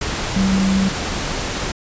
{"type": "tone in noise", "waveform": "sine", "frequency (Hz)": 192.6, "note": "G3", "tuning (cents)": -30, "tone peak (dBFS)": -14, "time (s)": [0.36, 0.89], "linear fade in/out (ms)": 5, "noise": "pink", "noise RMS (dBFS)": -23, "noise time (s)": [0.01, 1.72], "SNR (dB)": 6, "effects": ["resampled to 16000 Hz"]}